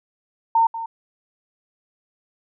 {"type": "tone with echo", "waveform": "sine", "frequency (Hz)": 911, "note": "A#5", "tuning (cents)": -40, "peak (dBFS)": -13, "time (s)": [0.55, 0.67], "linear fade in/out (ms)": 5, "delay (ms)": 190, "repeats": 1, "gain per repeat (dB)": -13, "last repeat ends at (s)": 0.86, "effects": []}